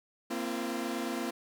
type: chord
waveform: sawtooth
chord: Bb suspended second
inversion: none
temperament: equal with one note detuned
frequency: 233.1 / 261.6 / 340.3 Hz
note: Bb3 / C4 / F4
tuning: 0 / 0 / -45 cents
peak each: -33 dBFS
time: 0.3-1.31 s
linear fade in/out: 10 ms
effects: none